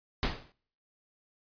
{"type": "noise with exponential decay", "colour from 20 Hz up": "pink", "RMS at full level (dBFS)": -26, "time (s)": [0.23, 0.52], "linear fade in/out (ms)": 0, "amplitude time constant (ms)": 63, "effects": ["noise-tail reverb RT60 0.6 s tail -26 dB re dry", "resampled to 11025 Hz"]}